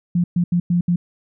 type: tone bursts at uneven times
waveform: sine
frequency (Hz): 174.61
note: F3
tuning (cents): 0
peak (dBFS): -14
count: 5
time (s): 0.15-0.24 / 0.36-0.44 / 0.52-0.6 / 0.7-0.81 / 0.88-0.96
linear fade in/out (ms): 5
effects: none